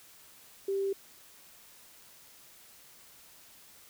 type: tone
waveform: sine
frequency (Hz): 392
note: G4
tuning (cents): 0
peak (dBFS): -28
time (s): 0.68-0.93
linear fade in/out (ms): 5
effects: white hiss -56 dBFS RMS until 3.89 s